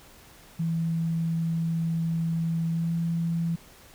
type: tone with pitch glide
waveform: sine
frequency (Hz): 164.81 to 167.21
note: E3 to E3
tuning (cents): 0 to +25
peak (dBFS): -24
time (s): 0.59-3.56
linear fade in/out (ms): 10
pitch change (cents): +25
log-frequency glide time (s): 2.7-2.93
effects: pink hiss -52 dBFS RMS until 3.94 s